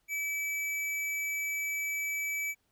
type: tone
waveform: square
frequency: 2300 Hz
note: D7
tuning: 37 cents flat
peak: -32 dBFS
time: 0.08-2.55 s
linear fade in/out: 50 ms
effects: pink hiss -75 dBFS RMS until 2.71 s